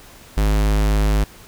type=tone; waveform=square; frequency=51.91 Hz; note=G#1; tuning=in tune; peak=-15 dBFS; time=0.37-1.24 s; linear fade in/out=5 ms; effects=pink hiss -44 dBFS RMS until 1.47 s